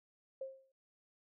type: tone with exponential decay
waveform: sine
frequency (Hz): 533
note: C5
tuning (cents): +32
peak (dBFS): -37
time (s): 0.41-0.72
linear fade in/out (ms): 5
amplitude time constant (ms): 66
effects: none